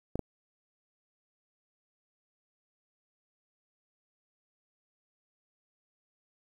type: clicks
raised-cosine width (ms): 2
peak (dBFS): -19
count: 2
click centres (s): 0.156 / 0.193
effects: 9-bit